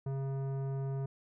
triangle tone with tanh clipping, 135.8 Hz, C#3, 35 cents flat, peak -35 dBFS, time 0.06-1.06 s, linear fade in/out 5 ms, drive 18 dB, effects none

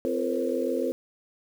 sine tone cluster, 259.4 / 342 / 450.2 / 490.3 / 537 Hz, C4 / F4 / A4 / B4 / C5, -15 / -36 / +40 / -13 / +45 cents, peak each -31 dBFS, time 0.05-0.92 s, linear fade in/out 0 ms, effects 8-bit

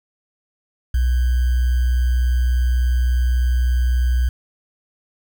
sine tone with sample-and-hold, 61.74 Hz, B1, in tune, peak -14 dBFS, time 0.94-4.29 s, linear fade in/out 5 ms, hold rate 1575 Hz, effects none

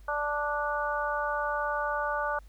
harmonic tone, 293.7 Hz, D4, in tune, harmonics 2 / 3 / 4 / 5, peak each -33 / -33 / -33 / -33 dBFS, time 0.08-2.39 s, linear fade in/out 5 ms, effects added 50 Hz sine -48 dBFS peak until 2.48 s + pink hiss -65 dBFS RMS until 2.48 s

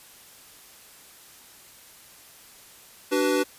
square chord, B minor, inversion first, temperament equal with one note detuned, 293.7 / 378.6 / 493.9 Hz, D4 / F#4 / B4, 0 / +40 / 0 cents, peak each -26 dBFS, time 3.11-3.44 s, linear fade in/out 20 ms, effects white hiss -50 dBFS RMS until 3.58 s + resampled to 32000 Hz

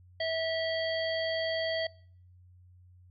harmonic tone, 650 Hz, E5, 24 cents flat, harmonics 1 / 3 / 5 / 7, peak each -31 / -36 / -38 / -39 dBFS, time 0.2-1.87 s, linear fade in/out 5 ms, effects noise-tail reverb RT60 0.6 s tail -26 dB re dry + added 90 Hz sine -54 dBFS peak until 3.1 s

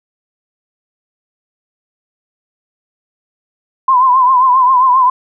sine tone with vibrato, 1023 Hz, C6, 39 cents flat, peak -6 dBFS, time 3.88-5.1 s, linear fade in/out 5 ms, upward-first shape triangle, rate 7.5 Hz, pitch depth 89 cents each way, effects none

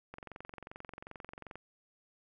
click train, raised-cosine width 0.5 ms, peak -30 dBFS, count 33, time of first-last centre 0.14-1.556 s, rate 22.6 Hz, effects none

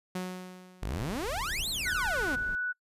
sawtooth tone with exponential decay, 183.3 Hz, F#3, 16 cents flat, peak -27 dBFS, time 0.15-1.26 s, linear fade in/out 5 ms, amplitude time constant 240 ms
sawtooth exponential two-way sweep, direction up then down, 40.44 to 4410 to 237.6 Hz, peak -28 dBFS, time 0.82-2.36 s, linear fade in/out 10 ms, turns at 1.69 s
brown noise, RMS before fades -41 dBFS, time 0.9-2.55 s, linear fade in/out 0 ms
sine tone, 1480 Hz, F#6, in tune, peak -29 dBFS, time 1.85-2.73 s, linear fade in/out 20 ms
effects noise-tail reverb RT60 0.1 s tail -25 dB re dry + resampled to 32000 Hz

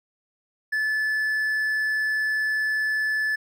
triangle tone, 1735 Hz, A6, 25 cents flat, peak -20 dBFS, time 0.72-3.36 s, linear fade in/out 10 ms, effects none

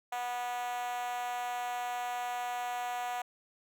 5% pulse tone with high-pass filter, 244.5 Hz, B3, 17 cents flat, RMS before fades -36 dBFS, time 0.12-3.22 s, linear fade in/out 5 ms, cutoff 770 Hz, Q 7.8, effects none

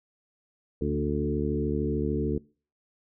harmonic tone with a mistuned harmonic, 73.42 Hz, D2, in tune, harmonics 1 / 2 / 3 / 4 / 5 / 6, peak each -32 / -32 / -32 / -32 / -32 / -32 dBFS, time 0.81-2.38 s, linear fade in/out 5 ms, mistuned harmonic 3, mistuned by +25 cents, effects noise-tail reverb RT60 0.4 s tail -24 dB re dry

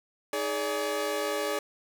sawtooth tone cluster, 312.5 / 417.9 / 574 Hz, D#4 / G#4 / D5, +8 / +11 / -40 cents, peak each -34 / -28 / -27 dBFS, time 0.33-1.59 s, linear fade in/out 2 ms, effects none

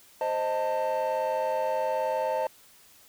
triangle chord, A diminished, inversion first, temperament equal with one note detuned, 523.3 / 622.3 / 891.8 Hz, C5 / Eb5 / A5, 0 / 0 / +23 cents, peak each -27 dBFS, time 0.21-2.47 s, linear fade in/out 2 ms, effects tanh soft clip ceiling -18 dBFS + white hiss -56 dBFS RMS until 3.08 s

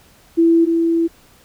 sine tone pair in turn, 332.6 / 332.6 Hz, E4 / E4, +16 / +16 cents, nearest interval unison, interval 0 cents, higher neither, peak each -9 / -13 dBFS, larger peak first, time 0.37-0.66 / 0.66-1.08 s, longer second, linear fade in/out 20 ms, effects pink hiss -50 dBFS RMS until 1.44 s

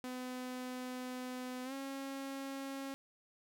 sawtooth tone with pitch glide, 252.7 to 272.4 Hz, B3 to C#4, +40 to -30 cents, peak -37 dBFS, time 0.04-2.94 s, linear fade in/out 0 ms, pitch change +130 cents, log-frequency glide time 1.64-1.73 s, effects none

